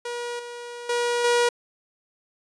sawtooth tone with level steps, 480 Hz, B4, 49 cents flat, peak -25 / -31 / -18 / -14 dBFS, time 0.05-1.49 s, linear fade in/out 5 ms, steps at 0.39 / 0.89 / 1.24 s, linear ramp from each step 5 ms, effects resampled to 22050 Hz

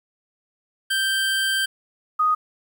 25% pulse / sine tone pair in turn, 1568 / 1244.5 Hz, G6 / D#6, 0 / 0 cents, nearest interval major third, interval 400 cents, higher first, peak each -16 dBFS, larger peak neither, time 0.9-1.66 / 2.19-2.35 s, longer first, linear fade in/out 10 ms, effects 9-bit

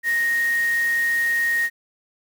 sine tone in noise, 1864.7 Hz, A#6, in tune, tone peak -18 dBFS, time 0.03-1.7 s, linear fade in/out 50 ms, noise white, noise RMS -36 dBFS, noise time 0.03-1.7 s, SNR +15 dB, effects none

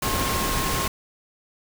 sine tone in noise, 1073 Hz, C6, 43 cents sharp, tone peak -29 dBFS, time 0.02-0.88 s, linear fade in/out 5 ms, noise pink, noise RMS -25 dBFS, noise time 0.02-0.88 s, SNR -7 dB, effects none

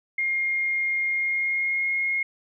sine tone with pitch glide, 2129 to 2150 Hz, C7 to C7, +30 to +47 cents, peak -22 dBFS, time 0.18-2.23 s, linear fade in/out 5 ms, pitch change +17 cents, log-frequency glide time 1.07-1.89 s, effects none

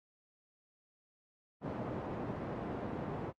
pink band-pass noise, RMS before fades -40 dBFS, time 1.61-3.33 s, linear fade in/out 50 ms, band 120 to 780 Hz, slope 12 dB/octave, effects noise-tail reverb RT60 0.1 s tail -25 dB re dry + AAC 48 kbps

